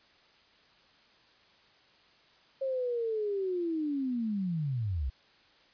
sine linear sweep, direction down, 542 to 58.6 Hz, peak -29 dBFS, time 2.61-5.1 s, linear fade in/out 10 ms, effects white hiss -62 dBFS RMS until 5.73 s + resampled to 11025 Hz

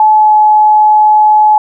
sine tone with pitch glide, 860 to 852.1 Hz, A5 to G#5, -40 to +44 cents, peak -3 dBFS, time 0-1.58 s, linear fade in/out 2 ms, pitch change -16 cents, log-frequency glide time 0.11-0.34 s, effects none

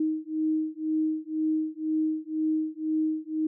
sine beating tone pair, 312 / 314 Hz, D#4 / D#4, +5 / +16 cents, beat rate 2 Hz, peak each -28 dBFS, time 0-3.47 s, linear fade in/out 5 ms, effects none

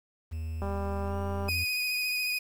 triangle tone with pitch glide, 80.4 to 86.67 Hz, E2 to F2, -43 to -13 cents, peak -30 dBFS, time 0.31-1.65 s, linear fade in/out 20 ms, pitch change +130 cents, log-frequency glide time 1.03-1.15 s
click train, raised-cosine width 1 ms, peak -23 dBFS, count 173, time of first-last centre 0.62-1.489 s, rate 198 Hz
30% pulse tone with vibrato, 2489 Hz, D#7, in tune, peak -25 dBFS, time 1.48-2.39 s, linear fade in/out 10 ms, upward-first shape sine, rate 14 Hz, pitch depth 18 cents each way
effects 9-bit

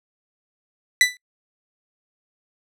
sawtooth tone with exponential decay, 1985 Hz, B6, 8 cents sharp, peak -5 dBFS, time 1.01-1.17 s, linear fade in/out 1 ms, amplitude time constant 34 ms, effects noise-tail reverb RT60 0.1 s tail -25 dB re dry + low-pass 10000 Hz 12 dB/octave

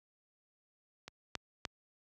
clicks, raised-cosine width 0.2 ms, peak -27 / -18 / -18 dBFS, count 3, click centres 1.08 / 1.353 / 1.652 s, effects high-pass 60 Hz 12 dB/octave

